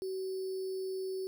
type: tone with sample-and-hold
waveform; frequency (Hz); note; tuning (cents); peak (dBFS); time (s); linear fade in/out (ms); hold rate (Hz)
sine; 378.9; F#4; +41; -34; 0.02-1.27; 0; 4900
effects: none